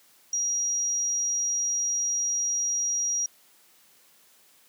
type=tone; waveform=sine; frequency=5730 Hz; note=F8; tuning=44 cents sharp; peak=-24 dBFS; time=0.33-3.26 s; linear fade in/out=2 ms; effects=white hiss -59 dBFS RMS until 4.68 s + high-pass 150 Hz 12 dB/octave